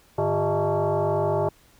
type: tone with frequency modulation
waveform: sine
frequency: 103.1 Hz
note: G#2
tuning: 12 cents flat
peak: -20 dBFS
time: 0.18-1.49 s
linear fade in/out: 5 ms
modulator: 254 Hz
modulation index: 3.1
effects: pink hiss -57 dBFS RMS until 1.79 s